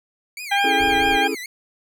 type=tone with vibrato; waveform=sawtooth; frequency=2217 Hz; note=C#7; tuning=in tune; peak=-27 dBFS; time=0.37-1.46 s; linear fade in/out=2 ms; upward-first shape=sine; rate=4.6 Hz; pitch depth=210 cents each way
type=harmonic tone; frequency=802 Hz; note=G5; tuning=39 cents sharp; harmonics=1 / 2 / 3 / 4; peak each=-19 / -22 / -24 / -25 dBFS; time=0.51-1.28 s; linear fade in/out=10 ms
type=chord; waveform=triangle; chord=A major seventh; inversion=first; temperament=just; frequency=275 / 330 / 412.5 / 440 Hz; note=C#4 / E4 / G#4 / A4; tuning=-14 / +2 / -12 / 0 cents; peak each=-26 dBFS; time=0.64-1.35 s; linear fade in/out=5 ms
type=noise; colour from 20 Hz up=brown; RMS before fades=-34 dBFS; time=0.8-1.17 s; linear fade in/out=5 ms
effects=none